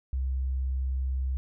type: tone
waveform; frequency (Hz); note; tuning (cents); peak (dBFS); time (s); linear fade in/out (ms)
sine; 65.41; C2; 0; -26; 0.13-1.37; 0
effects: none